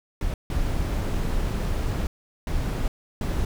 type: noise bursts at uneven times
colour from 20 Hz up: brown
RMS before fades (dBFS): -25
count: 4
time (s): 0.21-0.34 / 0.5-2.07 / 2.47-2.88 / 3.21-3.45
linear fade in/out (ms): 2
effects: none